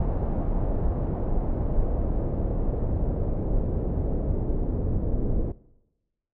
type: noise with low-pass filter sweep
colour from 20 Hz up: brown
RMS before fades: -25 dBFS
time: 0-5.52 s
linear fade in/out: 5 ms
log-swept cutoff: 730 to 450 Hz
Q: 1.4
effects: noise-tail reverb RT60 1.0 s tail -21 dB re dry